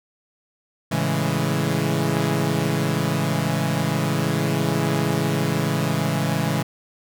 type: chord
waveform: sawtooth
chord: A major seventh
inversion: none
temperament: equal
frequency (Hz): 110 / 138.59 / 164.81 / 207.7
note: A2 / C#3 / E3 / G#3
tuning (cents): 0 / 0 / 0 / 0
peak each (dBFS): -25 / -20 / -20 / -23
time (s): 0.91-6.63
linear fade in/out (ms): 10
effects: none